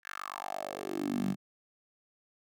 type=tone with high-pass filter sweep; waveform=10% pulse; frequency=48.73 Hz; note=G1; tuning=10 cents flat; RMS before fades=-36 dBFS; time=0.03-1.36 s; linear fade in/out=50 ms; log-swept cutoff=1700 to 170 Hz; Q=4.9; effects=none